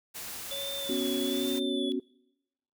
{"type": "noise", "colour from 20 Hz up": "white", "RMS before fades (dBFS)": -40, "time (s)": [0.14, 1.6], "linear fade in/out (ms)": 20}
{"type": "tone with vibrato", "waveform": "triangle", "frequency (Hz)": 3483, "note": "A7", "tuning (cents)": -18, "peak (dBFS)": -34, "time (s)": [0.51, 1.92], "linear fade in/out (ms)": 0, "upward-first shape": "sine", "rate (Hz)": 1.2, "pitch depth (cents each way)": 49}
{"type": "tone", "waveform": "sine", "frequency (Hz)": 554.4, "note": "C#5", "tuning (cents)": 0, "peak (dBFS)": -39, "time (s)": [0.51, 1.9], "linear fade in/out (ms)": 10}
{"type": "chord", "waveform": "sine", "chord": "B suspended second", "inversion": "none", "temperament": "equal", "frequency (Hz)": [246.9, 277.2, 370], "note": ["B3", "C#4", "F#4"], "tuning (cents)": [0, 0, 0], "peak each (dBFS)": [-33, -32, -32], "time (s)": [0.89, 2], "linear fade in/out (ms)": 5}
{"effects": ["noise-tail reverb RT60 0.9 s tail -25 dB re dry"]}